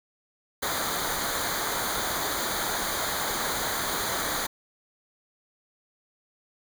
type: noise with comb filter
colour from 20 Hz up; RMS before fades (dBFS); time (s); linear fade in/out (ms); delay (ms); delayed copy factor
pink; -29; 0.62-4.47; 10; 0.37; -0.8
effects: none